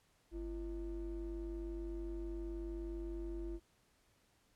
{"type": "ring-modulated tone", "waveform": "triangle", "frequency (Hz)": 144.4, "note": "D3", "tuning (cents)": -29, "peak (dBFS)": -35, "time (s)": [0.31, 3.6], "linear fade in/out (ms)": 50, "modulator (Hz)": 194, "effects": ["pink hiss -73 dBFS RMS until 4.55 s", "low-pass 12000 Hz 12 dB/octave"]}